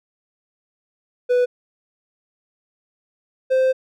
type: tone pair in turn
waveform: triangle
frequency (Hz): 493.9 / 521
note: B4 / C5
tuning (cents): 0 / -7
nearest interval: minor second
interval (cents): 93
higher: second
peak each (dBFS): -12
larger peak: neither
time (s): 1.29-1.46 / 3.5-3.73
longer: second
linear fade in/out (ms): 20
effects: none